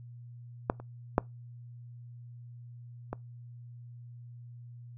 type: clicks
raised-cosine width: 1 ms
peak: -11 / -30 / -8 / -20 dBFS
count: 4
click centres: 0.699 / 0.8 / 1.181 / 3.13 s
effects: noise-tail reverb RT60 0.2 s tail -24 dB re dry + added 120 Hz sine -45 dBFS peak until 4.97 s